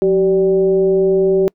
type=tone with frequency modulation; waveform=sine; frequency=383.1 Hz; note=G4; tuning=40 cents flat; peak=-10 dBFS; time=0.02-1.48 s; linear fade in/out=0 ms; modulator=204 Hz; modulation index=0.55; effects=noise-tail reverb RT60 0.1 s tail -26 dB re dry